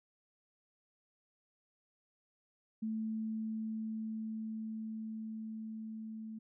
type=tone with level ramp; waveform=sine; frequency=220 Hz; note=A3; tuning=in tune; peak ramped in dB=-34 to -42 dBFS; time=2.82-6.39 s; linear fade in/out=10 ms; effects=none